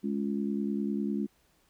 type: harmonic tone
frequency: 70 Hz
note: C#2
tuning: 18 cents sharp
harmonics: 3 / 4 / 5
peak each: -30 / -34 / -37 dBFS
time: 0.03-1.27 s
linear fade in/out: 20 ms
effects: pink hiss -68 dBFS RMS until 1.69 s